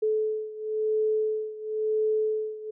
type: beating tone pair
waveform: sine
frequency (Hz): 432.3 / 433.27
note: A4 / A4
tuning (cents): -31 / -27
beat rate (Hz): 0.97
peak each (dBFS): -26 / -29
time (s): 0.02-2.71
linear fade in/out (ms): 10
effects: none